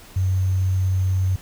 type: tone with sample-and-hold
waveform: sine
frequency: 93.6 Hz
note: F#2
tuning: 20 cents sharp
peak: -17 dBFS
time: 0.16-1.36 s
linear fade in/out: 5 ms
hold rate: 6300 Hz
effects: pink hiss -45 dBFS RMS until 1.41 s